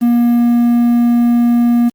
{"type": "tone with quantisation", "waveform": "triangle", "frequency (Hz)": 238.2, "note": "A#3", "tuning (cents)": 38, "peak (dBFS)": -6, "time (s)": [0.01, 1.9], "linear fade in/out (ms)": 20, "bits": 6, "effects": ["Opus 32 kbps"]}